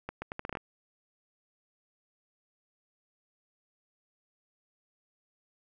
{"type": "accelerating click train", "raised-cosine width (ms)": 0.5, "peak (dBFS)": -21, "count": 9, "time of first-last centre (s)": [0.09, 0.571], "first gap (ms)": 130, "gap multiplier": 0.76, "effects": []}